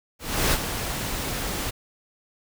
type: noise with ADSR envelope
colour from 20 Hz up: pink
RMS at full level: -20 dBFS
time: 0.19-1.71 s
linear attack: 330 ms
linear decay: 53 ms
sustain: -9 dB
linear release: 15 ms
effects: none